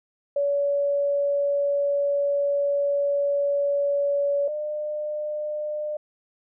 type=tone pair in turn; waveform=sine; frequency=568 / 601.8 Hz; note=C#5 / D5; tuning=+42 / +42 cents; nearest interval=minor second; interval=100 cents; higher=second; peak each=-20 / -26 dBFS; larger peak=first; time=0.36-4.48 / 4.48-5.97 s; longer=first; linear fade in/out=5 ms; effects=none